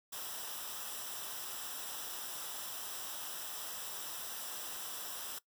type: noise with comb filter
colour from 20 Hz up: white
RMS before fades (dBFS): -43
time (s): 0.12-5.39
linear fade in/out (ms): 10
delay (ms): 0.45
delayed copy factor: -0.65
effects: noise-tail reverb RT60 0.1 s tail -19 dB re dry